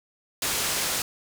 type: low-pass noise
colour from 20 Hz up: white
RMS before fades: -27 dBFS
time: 0.42-1.02 s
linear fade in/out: 2 ms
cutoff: 10000 Hz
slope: 12 dB/octave
effects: none